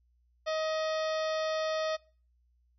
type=harmonic tone with a mistuned harmonic; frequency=630 Hz; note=D#5; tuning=21 cents sharp; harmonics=1 / 2 / 3 / 4 / 5 / 6 / 7 / 8 / 9; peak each=-30 / -38 / -42 / -46 / -49 / -45 / -47 / -48 / -51 dBFS; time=0.46-1.97 s; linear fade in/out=20 ms; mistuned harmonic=6; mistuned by=-100 cents; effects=noise-tail reverb RT60 0.4 s tail -23 dB re dry + added 60 Hz sine -66 dBFS peak until 2.78 s